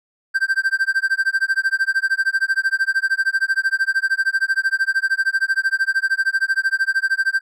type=tone with tremolo; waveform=triangle; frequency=1568 Hz; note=G6; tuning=in tune; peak=-11 dBFS; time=0.34-7.41 s; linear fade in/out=20 ms; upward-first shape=sine; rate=13 Hz; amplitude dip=100%; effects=none